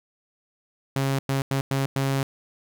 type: tone bursts at uneven times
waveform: sawtooth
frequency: 136.2 Hz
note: C#3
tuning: 30 cents flat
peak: -18 dBFS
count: 5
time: 0.96-1.19 / 1.29-1.42 / 1.51-1.61 / 1.71-1.86 / 1.96-2.23 s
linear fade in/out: 2 ms
effects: 10-bit